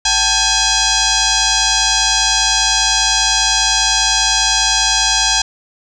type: tone with frequency modulation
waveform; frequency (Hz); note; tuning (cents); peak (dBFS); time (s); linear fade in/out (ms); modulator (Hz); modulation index
sine; 880; A5; 0; -11; 0.05-5.42; 5; 825; 7.5
effects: none